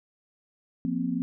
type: chord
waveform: sine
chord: F suspended fourth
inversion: none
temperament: equal with one note detuned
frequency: 174.61 / 236.6 / 261.6 Hz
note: F3 / Bb3 / C4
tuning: 0 / +26 / 0 cents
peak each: -31 / -30 / -29 dBFS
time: 0.85-1.22 s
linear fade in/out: 0 ms
effects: none